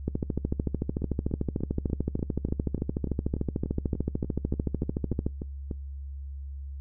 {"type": "two click trains", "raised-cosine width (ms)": 3, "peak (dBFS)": [-14, -20], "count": [71, 17], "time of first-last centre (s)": [[0.08, 5.265], [1.02, 5.712]], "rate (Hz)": [13.5, 3.41], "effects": ["noise-tail reverb RT60 0.2 s tail -24 dB re dry", "added 69 Hz sine -35 dBFS peak until 6.8 s"]}